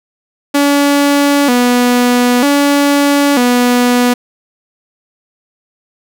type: tone with vibrato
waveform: sawtooth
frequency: 264.4 Hz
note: C4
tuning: 18 cents sharp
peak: -4 dBFS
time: 0.54-4.14 s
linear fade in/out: 10 ms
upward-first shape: square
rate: 0.53 Hz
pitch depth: 130 cents each way
effects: none